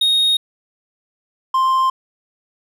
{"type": "tone pair in turn", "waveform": "triangle", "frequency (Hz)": [3729, 1048.7], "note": ["A#7", "C6"], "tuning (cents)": [0, 4], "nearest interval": "octave + minor seventh", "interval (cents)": 2196, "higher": "first", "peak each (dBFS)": -11, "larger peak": "neither", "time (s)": [[0.01, 0.37], [1.54, 1.9]], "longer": "neither", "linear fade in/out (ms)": 5, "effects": []}